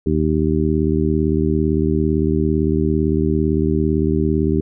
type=harmonic tone; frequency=77.78 Hz; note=D#2; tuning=in tune; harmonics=1 / 2 / 3 / 4 / 5; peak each=-21 / -21 / -21 / -21 / -21 dBFS; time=0.06-4.61 s; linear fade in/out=5 ms; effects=none